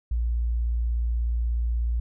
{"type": "tone", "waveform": "sine", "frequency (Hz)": 58.3, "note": "A#1", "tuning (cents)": 1, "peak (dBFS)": -22, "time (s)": [0.11, 2], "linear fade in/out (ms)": 5, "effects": []}